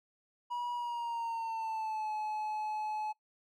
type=tone with pitch glide; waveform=triangle; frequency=966 to 855.7 Hz; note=B5 to A5; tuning=-39 to -48 cents; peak=-32 dBFS; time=0.5-3.13 s; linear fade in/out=20 ms; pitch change=-209 cents; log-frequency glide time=0.74-2.12 s; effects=noise-tail reverb RT60 0.1 s tail -21 dB re dry